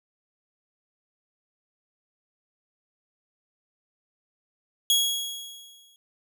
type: tone with exponential decay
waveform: sawtooth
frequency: 3322 Hz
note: G#7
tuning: in tune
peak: -14 dBFS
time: 4.9-5.96 s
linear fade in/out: 1 ms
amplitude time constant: 230 ms
effects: none